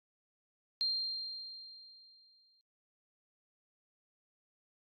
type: tone with exponential decay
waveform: sine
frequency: 4186 Hz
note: C8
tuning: in tune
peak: -29 dBFS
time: 0.81-2.61 s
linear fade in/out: 0 ms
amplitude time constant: 390 ms
effects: AAC 64 kbps